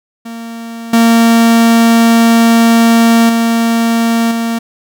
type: tone with level steps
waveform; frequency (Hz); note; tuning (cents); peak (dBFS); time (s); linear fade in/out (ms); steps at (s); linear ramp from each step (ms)
45% pulse; 230; A#3; -23; -23 / -5 / -9 / -13; 0.25-4.59; 10; 0.93 / 3.29 / 4.31; 5
effects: none